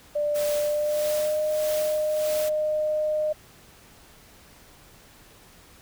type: tone with pitch glide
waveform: sine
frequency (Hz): 591 to 611.8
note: D5 to D#5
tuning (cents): +11 to -29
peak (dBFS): -22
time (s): 0.15-3.33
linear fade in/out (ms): 10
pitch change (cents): +60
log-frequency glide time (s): 0.57-1.42
type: noise with tremolo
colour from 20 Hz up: white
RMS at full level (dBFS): -34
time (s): 0.34-2.5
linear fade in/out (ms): 20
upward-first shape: sine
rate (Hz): 1.6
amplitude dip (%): 70
effects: pink hiss -52 dBFS RMS until 5.81 s